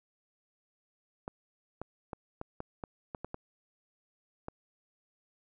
clicks, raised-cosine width 1 ms, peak -24 dBFS, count 10, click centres 1.279 / 1.816 / 2.132 / 2.414 / 2.604 / 2.838 / 3.148 / 3.246 / 3.344 / 4.484 s, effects none

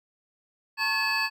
triangle tone cluster, 898 / 1098 / 1706 / 2594 / 4523 Hz, A5 / C#6 / G#6 / E7 / C#8, +35 / -17 / +46 / -28 / +34 cents, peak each -31 / -32 / -27 / -27 / -29 dBFS, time 0.77-1.3 s, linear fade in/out 50 ms, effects none

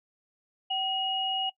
sine tone pair together, 764 / 2884 Hz, G5 / F#7, -45 / -45 cents, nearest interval octave + major seventh, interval 2300 cents, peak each -31 / -28 dBFS, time 0.7-1.5 s, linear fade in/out 10 ms, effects noise-tail reverb RT60 0.1 s tail -21 dB re dry

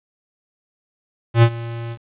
square tone with ADSR envelope, 116.54 Hz, A#2, in tune, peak -7 dBFS, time 1.34-1.98 s, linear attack 86 ms, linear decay 66 ms, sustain -20 dB, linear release 62 ms, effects resampled to 8000 Hz + 8-bit

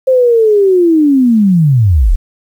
sine linear sweep, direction down, 529 to 30.87 Hz, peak -5 dBFS, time 0.07-2.16 s, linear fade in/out 10 ms, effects 7-bit

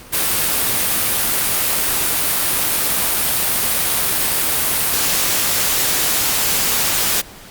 white noise, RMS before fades -17 dBFS, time 0.12-7.22 s, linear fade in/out 20 ms, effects pink hiss -39 dBFS RMS until 7.5 s + Opus 48 kbps

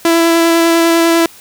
sawtooth tone with vibrato, 333.4 Hz, E4, 20 cents sharp, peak -4 dBFS, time 0.05-1.26 s, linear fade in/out 2 ms, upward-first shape square, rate 10 Hz, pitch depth 8 cents each way, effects white hiss -39 dBFS RMS until 1.4 s

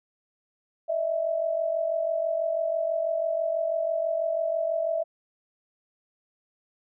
sine tone pair together, 613.9 / 660 Hz, D#5 / E5, -23 / +2 cents, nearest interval minor second, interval 125 cents, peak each -30 / -25 dBFS, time 0.88-5.04 s, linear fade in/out 20 ms, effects none

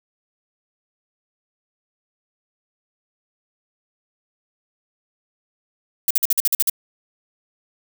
violet noise bursts, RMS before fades -17 dBFS, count 9, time 6.08-6.698 s, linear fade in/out 2 ms, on 26 ms, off 48 ms, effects none

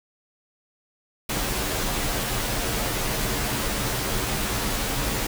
pink noise with comb filter, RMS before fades -26 dBFS, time 1.29-5.27 s, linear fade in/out 5 ms, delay 12 ms, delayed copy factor -0.7, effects none

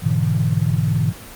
sine chord, E dominant seventh, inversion first, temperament equal, 103.83 / 123.47 / 146.83 / 164.81 Hz, G#2 / B2 / D3 / E3, 0 / 0 / 0 / 0 cents, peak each -21 dBFS, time 0.02-1.13 s, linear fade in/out 20 ms, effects pink hiss -37 dBFS RMS until 1.35 s + Opus 24 kbps

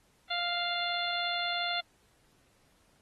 harmonic tone, 698.5 Hz, F5, in tune, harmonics 1 / 2 / 3 / 4 / 5 / 6, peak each -35 / -37 / -38 / -40 / -35 / -39 dBFS, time 0.3-1.81 s, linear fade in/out 10 ms, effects pink hiss -68 dBFS RMS until 3.01 s + AAC 32 kbps

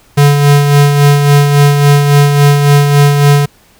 square tone with tremolo, 143.8 Hz, D3, 36 cents flat, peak -3 dBFS, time 0.17-3.46 s, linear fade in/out 10 ms, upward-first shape sine, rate 3.6 Hz, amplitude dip 45%, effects pink hiss -46 dBFS RMS until 3.79 s

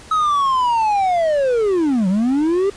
triangle linear two-way sweep, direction down then up, 1286 to 178.9 to 406.5 Hz, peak -12 dBFS, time 0.11-2.7 s, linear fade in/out 5 ms, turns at 2.08 s, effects pink hiss -41 dBFS RMS until 2.76 s + resampled to 22050 Hz

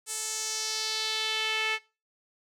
sawtooth tone with band-pass filter sweep, 437.8 Hz, A4, 9 cents flat, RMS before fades -31 dBFS, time 0.06-1.79 s, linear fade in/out 50 ms, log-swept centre 8400 to 2400 Hz, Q 2.4, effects noise-tail reverb RT60 0.3 s tail -20 dB re dry

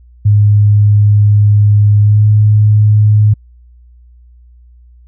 sine tone with pitch glide, 103.83 to 105.83 Hz, G#2 to G#2, 0 to +33 cents, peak -4 dBFS, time 0.25-3.34 s, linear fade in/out 10 ms, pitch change +33 cents, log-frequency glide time 2.01-2.23 s, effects added 60 Hz sine -38 dBFS peak until 5.07 s

